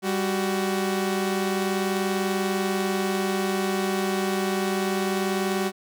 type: tone pair together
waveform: sawtooth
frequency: 196.89 / 373.5 Hz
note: G3 / F#4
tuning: +8 / +16 cents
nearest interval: major seventh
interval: 1108 cents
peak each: -22 dBFS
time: 0.02-5.72 s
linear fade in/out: 50 ms
effects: none